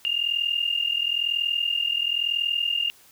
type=tone pair together; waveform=sine; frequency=2795 / 2836 Hz; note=F7 / F7; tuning=+1 / +26 cents; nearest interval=unison; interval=25 cents; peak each=-25 dBFS; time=0.05-2.9 s; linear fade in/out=0 ms; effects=white hiss -54 dBFS RMS until 3.11 s